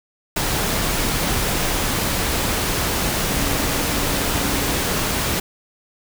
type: tone in noise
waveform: sine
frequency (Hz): 284.6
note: C#4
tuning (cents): +46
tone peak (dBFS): -30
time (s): 3.29-4.77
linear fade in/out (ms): 5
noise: pink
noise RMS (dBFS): -21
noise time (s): 0.36-5.4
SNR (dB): -12
effects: none